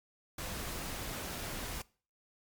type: noise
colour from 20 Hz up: pink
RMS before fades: -40 dBFS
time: 0.38-1.82 s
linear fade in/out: 5 ms
effects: noise-tail reverb RT60 0.4 s tail -22 dB re dry + MP3 96 kbps